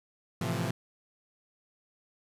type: chord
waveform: sawtooth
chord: F major seventh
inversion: first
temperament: equal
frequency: 110 / 130.81 / 164.81 / 174.61 Hz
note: A2 / C3 / E3 / F3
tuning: 0 / 0 / 0 / 0 cents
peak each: -31 dBFS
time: 0.41-0.71 s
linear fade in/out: 5 ms
effects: resampled to 32000 Hz + 10-bit